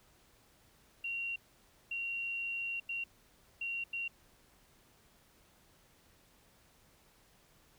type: tone bursts at uneven times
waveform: sine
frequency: 2753 Hz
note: F7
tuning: 25 cents flat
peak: -35 dBFS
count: 5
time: 1.04-1.36 / 1.91-2.8 / 2.89-3.04 / 3.61-3.84 / 3.93-4.08 s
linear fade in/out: 5 ms
effects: pink hiss -66 dBFS RMS until 7.78 s